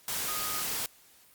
sine tone in noise, 1244.5 Hz, D#6, in tune, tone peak -38 dBFS, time 0.28-0.62 s, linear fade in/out 2 ms, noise white, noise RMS -33 dBFS, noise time 0.08-0.86 s, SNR -8 dB, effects white hiss -59 dBFS RMS until 1.34 s + Opus 48 kbps

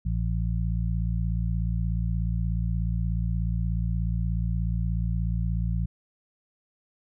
harmonic tone, 56.7 Hz, A#1, 47 cents flat, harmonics 1 / 2 / 3, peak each -26 / -29 / -31 dBFS, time 0.05-5.86 s, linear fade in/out 10 ms, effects none

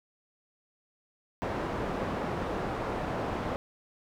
white low-pass noise, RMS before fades -33 dBFS, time 1.42-3.56 s, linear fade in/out 0 ms, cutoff 800 Hz, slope 12 dB/octave, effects none

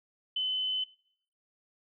sine tone, 3033 Hz, F#7, 42 cents sharp, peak -28 dBFS, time 0.36-0.84 s, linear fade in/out 5 ms, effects noise-tail reverb RT60 0.6 s tail -20 dB re dry

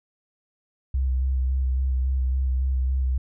sine tone with vibrato, 65 Hz, C2, 11 cents flat, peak -20 dBFS, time 0.94-3.18 s, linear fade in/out 5 ms, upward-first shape square, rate 3.6 Hz, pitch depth 22 cents each way, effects none

